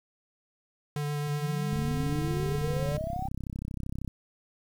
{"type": "tone with vibrato", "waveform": "square", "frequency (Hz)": 146.83, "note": "D3", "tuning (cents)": 0, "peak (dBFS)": -30, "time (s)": [0.96, 2.97], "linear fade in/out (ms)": 2, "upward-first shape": "sine", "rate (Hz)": 7.7, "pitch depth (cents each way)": 11}
{"type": "exponential sweep", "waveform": "sine", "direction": "up", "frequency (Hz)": [138.59, 794], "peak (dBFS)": -33, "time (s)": [1.27, 3.28], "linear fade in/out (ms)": 5}
{"type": "click train", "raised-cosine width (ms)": 5, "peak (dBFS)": -23, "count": 78, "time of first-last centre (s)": [1.73, 4.078], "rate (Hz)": 32.8}
{"effects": ["9-bit"]}